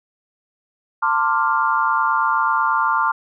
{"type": "chord", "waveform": "sine", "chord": "D minor seventh", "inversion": "second", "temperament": "equal with one note detuned", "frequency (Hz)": [896.4, 1046.5, 1174.7, 1396.9], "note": ["A5", "C6", "D6", "F6"], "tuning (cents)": [32, 0, 0, 0], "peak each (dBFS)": -21, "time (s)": [1.02, 3.12], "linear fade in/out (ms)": 10, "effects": []}